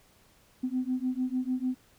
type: beating tone pair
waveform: sine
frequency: 251.9 / 258.6 Hz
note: B3 / C4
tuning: +34 / -20 cents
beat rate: 6.7 Hz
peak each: -30 dBFS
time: 0.63-1.75 s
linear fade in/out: 10 ms
effects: tanh soft clip ceiling -20 dBFS + pink hiss -62 dBFS RMS until 1.98 s